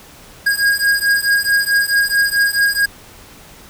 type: beating tone pair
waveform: square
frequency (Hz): 1630 / 1634.6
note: G#6 / G#6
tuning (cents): -33 / -28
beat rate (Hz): 4.6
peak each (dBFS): -17 / -16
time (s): 0.46-2.86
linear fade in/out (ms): 10
effects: pink hiss -41 dBFS RMS until 3.69 s